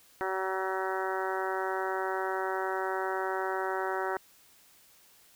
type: harmonic tone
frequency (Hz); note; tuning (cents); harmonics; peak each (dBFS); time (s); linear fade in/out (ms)
189.6; F#3; +43; 2 / 3 / 4 / 5 / 6 / 7 / 8 / 9 / 10; -34 / -39 / -36 / -37 / -43 / -39 / -39 / -45 / -43; 0.21-4.17; 0
effects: white hiss -60 dBFS RMS until 5.35 s